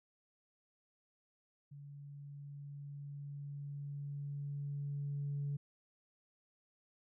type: tone with level ramp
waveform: sine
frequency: 142.7 Hz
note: D3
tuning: 49 cents flat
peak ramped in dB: -49 to -34 dBFS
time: 1.71-5.57 s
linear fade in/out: 10 ms
effects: tanh soft clip ceiling -32 dBFS